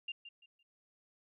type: tone with echo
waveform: sine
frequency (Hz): 2794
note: F7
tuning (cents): 0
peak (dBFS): -37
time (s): 0.08-0.12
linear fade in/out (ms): 5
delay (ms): 170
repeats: 3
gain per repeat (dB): -11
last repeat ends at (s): 0.63
effects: none